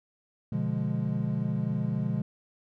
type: chord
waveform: triangle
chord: B diminished seventh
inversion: none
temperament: equal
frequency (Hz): 123.47 / 146.83 / 174.61 / 207.7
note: B2 / D3 / F3 / Ab3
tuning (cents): 0 / 0 / 0 / 0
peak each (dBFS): -30 / -30 / -31 / -30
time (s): 0.52-2.22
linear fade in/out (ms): 5
effects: none